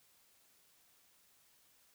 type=silence; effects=white hiss -69 dBFS RMS until 1.94 s